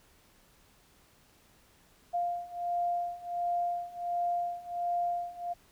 sine beating tone pair, 698.5 / 699.9 Hz, F5 / F5, 0 / +4 cents, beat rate 1.4 Hz, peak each -34 / -32 dBFS, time 2.13-5.54 s, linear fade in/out 20 ms, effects pink hiss -63 dBFS RMS until 5.71 s

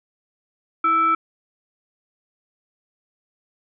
sine tone with frequency modulation, 1318.5 Hz, E6, in tune, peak -15 dBFS, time 0.84-1.15 s, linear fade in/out 5 ms, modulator 993 Hz, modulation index 0.4, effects none

